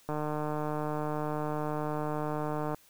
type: click train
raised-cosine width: 1 ms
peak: -20 dBFS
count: 402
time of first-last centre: 0.09-2.746 s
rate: 151 Hz
effects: white hiss -61 dBFS RMS until 2.89 s